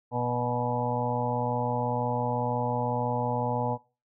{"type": "harmonic tone with a mistuned harmonic", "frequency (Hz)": 122, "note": "B2", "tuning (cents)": -21, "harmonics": [1, 2, 4, 5, 6, 7, 8], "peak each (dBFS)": [-32, -34, -33, -35, -37, -31, -37], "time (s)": [0.11, 3.78], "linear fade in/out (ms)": 50, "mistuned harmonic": 6, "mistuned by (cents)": 38, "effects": ["noise-tail reverb RT60 0.3 s tail -19 dB re dry"]}